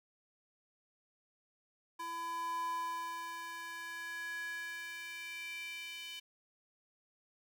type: tone with high-pass filter sweep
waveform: square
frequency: 335.1 Hz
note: E4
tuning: 29 cents sharp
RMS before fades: -42 dBFS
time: 1.99-6.2 s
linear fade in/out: 10 ms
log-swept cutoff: 820 to 2800 Hz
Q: 5.2
effects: none